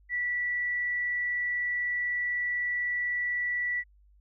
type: tone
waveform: sine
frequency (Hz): 1956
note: B6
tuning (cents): -17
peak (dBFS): -27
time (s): 0.09-3.84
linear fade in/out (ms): 50
effects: added 50 Hz sine -57 dBFS peak until 4.2 s